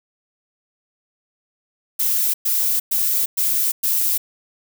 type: noise bursts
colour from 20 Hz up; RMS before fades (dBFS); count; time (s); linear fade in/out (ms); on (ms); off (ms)
violet; -19; 5; 1.99-4.18; 10; 350; 110
effects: none